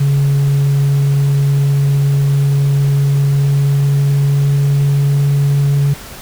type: tone with pitch glide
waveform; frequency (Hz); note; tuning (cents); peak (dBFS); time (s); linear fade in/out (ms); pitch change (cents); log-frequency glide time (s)
sine; 140 to 141.3; C#3 to C#3; +18 to +34; -7; 0-5.94; 10; +16; 3.32-5.25
effects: tanh soft clip ceiling -8 dBFS + pink hiss -32 dBFS RMS until 6.21 s